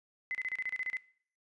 sine tone bursts, 2031 Hz, B6, 48 cents sharp, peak -32 dBFS, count 10, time 0.31-0.969 s, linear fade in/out 0 ms, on 38 ms, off 31 ms, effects noise-tail reverb RT60 0.5 s tail -19 dB re dry + resampled to 24000 Hz

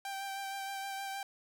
sawtooth tone with vibrato, 784 Hz, G5, in tune, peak -34 dBFS, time 0.05-1.23 s, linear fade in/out 2 ms, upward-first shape sine, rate 6.4 Hz, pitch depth 17 cents each way, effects none

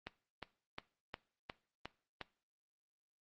click train, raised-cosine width 0.3 ms, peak -26 dBFS, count 7, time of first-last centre 0.07-2.213 s, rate 2.8 Hz, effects noise-tail reverb RT60 0.4 s tail -19 dB re dry + Opus 24 kbps

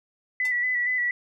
sine tone with vibrato, 1975.5 Hz, B6, in tune, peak -22 dBFS, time 0.4-1.11 s, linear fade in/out 2 ms, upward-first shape square, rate 4.3 Hz, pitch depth 28 cents each way
5% pulse tone with exponential decay, 898 Hz, A5, 35 cents sharp, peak -24 dBFS, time 0.45-0.55 s, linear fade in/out 2 ms, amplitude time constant 21 ms
effects none

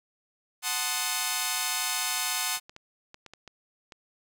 5% pulse chord, F# diminished seventh, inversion none, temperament equal, 740 / 880 / 1046.5 / 1244.5 Hz, F#5 / A5 / C6 / Eb6, 0 / 0 / 0 / 0 cents, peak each -21 dBFS, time 0.62-2.6 s, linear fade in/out 50 ms
clicks, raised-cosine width 0.2 ms, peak -28 dBFS, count 8, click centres 2.572 / 2.695 / 2.764 / 3.144 / 3.263 / 3.336 / 3.477 / 3.922 s
effects none

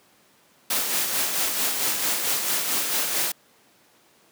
white noise with tremolo, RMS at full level -23 dBFS, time 0.7-3.32 s, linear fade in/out 5 ms, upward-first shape sine, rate 4.5 Hz, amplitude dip 40%, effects pink hiss -58 dBFS RMS until 4.31 s + high-pass 200 Hz 12 dB/octave

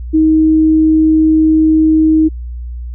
sine tone, 314.6 Hz, D#4, 19 cents sharp, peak -6 dBFS, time 0.13-2.29 s, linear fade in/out 20 ms, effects added 60 Hz sine -21 dBFS peak until 2.94 s

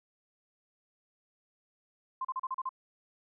sine tone bursts, 1046.5 Hz, C6, in tune, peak -31 dBFS, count 7, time 2.21-2.692 s, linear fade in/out 5 ms, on 38 ms, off 36 ms, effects none

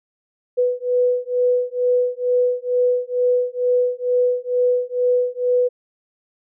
sine beating tone pair, 493.9 / 496.1 Hz, B4 / B4, 0 / +8 cents, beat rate 2.2 Hz, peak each -19 dBFS, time 0.57-5.69 s, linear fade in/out 20 ms, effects none

